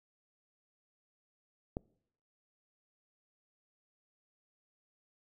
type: click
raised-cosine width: 2 ms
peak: -22 dBFS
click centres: 1.769 s
effects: noise-tail reverb RT60 0.7 s tail -25 dB re dry